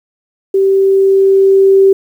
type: tone with level ramp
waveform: sine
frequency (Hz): 388.3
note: G4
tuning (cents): -16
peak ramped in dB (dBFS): -7 to -3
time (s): 0.54-1.93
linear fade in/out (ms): 5
effects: 7-bit